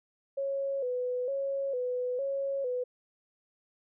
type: tone with vibrato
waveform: sine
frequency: 523.3 Hz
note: C5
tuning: in tune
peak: -29 dBFS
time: 0.37-2.84 s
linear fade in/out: 10 ms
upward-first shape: square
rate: 1.1 Hz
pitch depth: 86 cents each way
effects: none